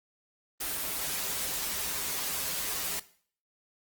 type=noise with comb filter; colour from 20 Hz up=white; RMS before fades=-33 dBFS; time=0.6-3 s; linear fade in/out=10 ms; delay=8.6 ms; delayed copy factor=-0.7; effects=noise-tail reverb RT60 0.5 s tail -17 dB re dry + Opus 24 kbps